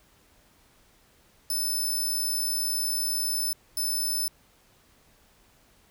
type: tone bursts at uneven times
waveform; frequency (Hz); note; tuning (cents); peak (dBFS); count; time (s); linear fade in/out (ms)
10% pulse; 5274; E8; 0; -20; 2; 1.5-3.53 / 3.77-4.28; 2
effects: pink hiss -61 dBFS RMS until 5.9 s